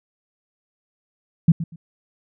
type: tone with echo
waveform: sine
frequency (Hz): 164.81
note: E3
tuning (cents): 0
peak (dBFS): -8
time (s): 1.48-1.52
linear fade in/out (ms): 5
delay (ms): 120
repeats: 2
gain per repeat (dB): -14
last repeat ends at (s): 1.76
effects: none